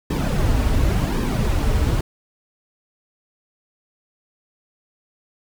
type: noise with flanger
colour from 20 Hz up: brown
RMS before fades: -19 dBFS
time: 0.1-2.01 s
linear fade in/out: 5 ms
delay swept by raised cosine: 1.4 to 5.9 ms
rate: 0.91 Hz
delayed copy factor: -0.6
effects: none